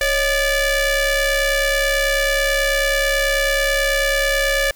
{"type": "ring-modulated tone", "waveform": "sawtooth", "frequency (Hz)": 587.3, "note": "D5", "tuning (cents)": 0, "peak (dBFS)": -9, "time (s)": [0.01, 4.71], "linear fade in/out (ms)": 2, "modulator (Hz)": 1140, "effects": ["white hiss -49 dBFS RMS until 4.75 s"]}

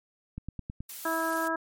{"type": "click train", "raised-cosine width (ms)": 5, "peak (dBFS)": -24, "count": 5, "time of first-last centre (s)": [0.38, 0.806], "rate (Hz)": 9.4}
{"type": "noise", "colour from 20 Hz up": "blue", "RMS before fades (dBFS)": -40, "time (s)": [0.89, 1.48], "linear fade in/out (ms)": 5}
{"type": "harmonic tone", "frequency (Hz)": 326.1, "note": "E4", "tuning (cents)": -19, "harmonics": [1, 2, 3, 4, 5], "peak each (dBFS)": [-33, -33, -33, -33, -33], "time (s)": [1.05, 1.56], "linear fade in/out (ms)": 5}
{"effects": ["MP3 64 kbps"]}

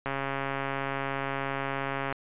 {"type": "click train", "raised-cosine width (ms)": 0.5, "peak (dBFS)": -16, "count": 284, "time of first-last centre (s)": [0.06, 2.126], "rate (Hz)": 137, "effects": ["resampled to 8000 Hz"]}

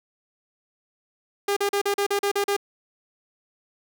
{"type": "tone bursts", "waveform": "sawtooth", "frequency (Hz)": 403.1, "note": "G4", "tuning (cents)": 48, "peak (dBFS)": -17, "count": 9, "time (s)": [1.48, 2.566], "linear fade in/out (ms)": 5, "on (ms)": 86, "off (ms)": 39, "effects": []}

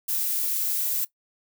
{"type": "noise", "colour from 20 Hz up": "violet", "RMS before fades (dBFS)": -26, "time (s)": [0.08, 1.05], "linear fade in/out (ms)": 10, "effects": ["noise-tail reverb RT60 0.1 s tail -18 dB re dry"]}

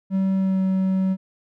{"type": "tone with pitch glide", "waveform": "triangle", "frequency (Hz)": [191.6, 189.4], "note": ["G3", "F#3"], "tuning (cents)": [-39, 41], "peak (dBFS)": -16, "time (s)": [0.1, 1.17], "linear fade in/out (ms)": 50, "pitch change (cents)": -20, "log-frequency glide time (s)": [0.36, 0.61], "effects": []}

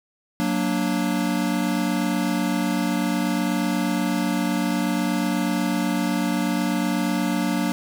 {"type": "chord", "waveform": "square", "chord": "Gb augmented", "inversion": "none", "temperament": "equal", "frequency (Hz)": [185, 233.1, 293.7], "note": ["Gb3", "Bb3", "D4"], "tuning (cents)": [0, 0, 0], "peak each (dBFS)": -26, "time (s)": [0.4, 7.72], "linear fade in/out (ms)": 0, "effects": []}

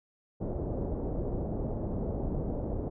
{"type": "low-pass noise", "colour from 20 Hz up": "pink", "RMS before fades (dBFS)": -33, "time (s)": [0.4, 2.9], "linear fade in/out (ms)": 20, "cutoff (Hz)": 630, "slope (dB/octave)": 24, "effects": []}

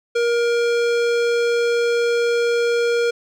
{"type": "tone with hard clipping", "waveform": "sine", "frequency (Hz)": 472.1, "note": "A#4", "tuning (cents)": 22, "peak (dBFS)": -18, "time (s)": [0.15, 3.11], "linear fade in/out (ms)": 10, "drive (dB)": 18, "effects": []}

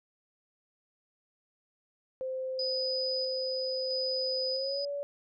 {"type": "tone with pitch glide", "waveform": "sine", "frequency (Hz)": [520, 570.3], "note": ["C5", "C#5"], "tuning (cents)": [-11, 49], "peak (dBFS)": -32, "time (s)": [2.21, 5.03], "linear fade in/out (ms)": 0, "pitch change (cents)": 160, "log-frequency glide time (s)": [4.51, 4.86]}
{"type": "tone with tremolo", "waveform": "sine", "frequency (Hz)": 4981, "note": "D#8", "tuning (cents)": 1, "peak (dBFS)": -31, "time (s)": [2.59, 4.85], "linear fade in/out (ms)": 2, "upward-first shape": "square", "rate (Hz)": 0.76, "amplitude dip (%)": 30}
{"effects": []}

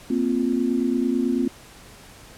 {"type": "chord", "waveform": "sine", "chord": "Bb suspended second", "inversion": "none", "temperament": "just", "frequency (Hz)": [233.1, 262.2, 349.6], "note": ["Bb3", "C4", "F4"], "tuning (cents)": [0, 4, 2], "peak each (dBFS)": [-24, -22, -26], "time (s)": [0.1, 1.48], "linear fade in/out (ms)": 5, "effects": ["pink hiss -46 dBFS RMS until 2.37 s", "low-pass 12000 Hz 12 dB/octave"]}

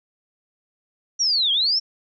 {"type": "linear two-way sweep", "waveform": "sine", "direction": "down then up", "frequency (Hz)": [5840, 3149, 5530], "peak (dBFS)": -17, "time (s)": [1.19, 1.8], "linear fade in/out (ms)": 20, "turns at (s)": 1.52, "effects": []}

